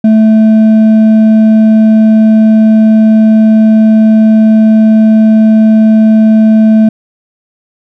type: tone with hard clipping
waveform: sine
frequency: 218.9 Hz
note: A3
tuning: 9 cents flat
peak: -3 dBFS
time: 0.04-6.89 s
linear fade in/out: 5 ms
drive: 4 dB
effects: none